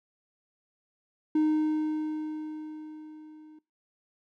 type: tone with level ramp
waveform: triangle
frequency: 308.6 Hz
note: D#4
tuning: 14 cents flat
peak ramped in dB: -18 to -47 dBFS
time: 1.35-3.59 s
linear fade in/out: 5 ms
effects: noise-tail reverb RT60 0.2 s tail -21 dB re dry + tanh soft clip ceiling -14 dBFS